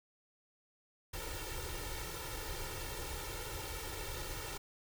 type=noise with comb filter; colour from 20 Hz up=pink; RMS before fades=-42 dBFS; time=1.13-4.58 s; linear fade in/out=10 ms; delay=2.2 ms; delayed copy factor=+0.95; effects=none